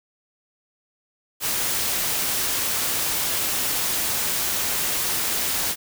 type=noise; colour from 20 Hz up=white; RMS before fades=-24 dBFS; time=1.4-5.76 s; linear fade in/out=50 ms; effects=none